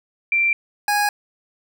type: tone pair in turn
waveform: sine / 25% pulse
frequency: 2356 / 825.8 Hz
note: D7 / G#5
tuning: +5 / -10 cents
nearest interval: octave + tritone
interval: 1815 cents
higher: first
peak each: -15 / -13 dBFS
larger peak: second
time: 0.32-0.53 / 0.88-1.09 s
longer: neither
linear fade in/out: 2 ms
effects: none